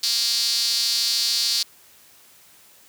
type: tone with high-pass filter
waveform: sawtooth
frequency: 233.1 Hz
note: A#3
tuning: in tune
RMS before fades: -22 dBFS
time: 0.03-1.63 s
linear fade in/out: 5 ms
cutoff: 4500 Hz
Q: 5.3
effects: white hiss -52 dBFS RMS until 2.88 s + high-pass 60 Hz 12 dB/octave